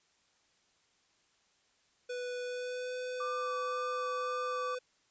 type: tone with pitch glide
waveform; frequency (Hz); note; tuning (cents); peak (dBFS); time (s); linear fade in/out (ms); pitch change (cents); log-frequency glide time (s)
square; 493.9 to 502; B4 to B4; 0 to +28; -37; 2.09-4.79; 10; +28; 2.44-2.95
type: tone with vibrato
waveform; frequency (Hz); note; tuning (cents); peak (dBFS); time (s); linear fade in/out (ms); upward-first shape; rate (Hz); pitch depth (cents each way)
sine; 1173; D6; -2; -35; 3.2-4.75; 5; sine; 1.9; 24
effects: white hiss -71 dBFS RMS until 5.1 s + resampled to 16000 Hz